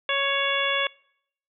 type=harmonic tone with a mistuned harmonic; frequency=555 Hz; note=C#5; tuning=2 cents sharp; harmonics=1 / 2 / 3 / 4 / 5 / 6; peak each=-29 / -29 / -29 / -29 / -29 / -29 dBFS; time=0.09-0.87 s; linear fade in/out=2 ms; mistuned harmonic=6; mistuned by=+42 cents; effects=noise-tail reverb RT60 0.7 s tail -25 dB re dry